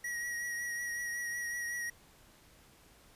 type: tone with vibrato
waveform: square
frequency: 1907 Hz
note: A#6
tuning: 39 cents sharp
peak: -36 dBFS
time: 0.04-1.9 s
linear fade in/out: 5 ms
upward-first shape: triangle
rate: 5.4 Hz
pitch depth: 30 cents each way
effects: pink hiss -61 dBFS RMS until 3.15 s + resampled to 32000 Hz